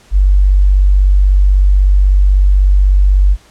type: tone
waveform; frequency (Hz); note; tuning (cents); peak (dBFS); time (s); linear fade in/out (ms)
sine; 48.11; G1; -32; -5; 0.11-3.37; 50
effects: pink hiss -45 dBFS RMS until 3.5 s + low-pass 9000 Hz 12 dB/octave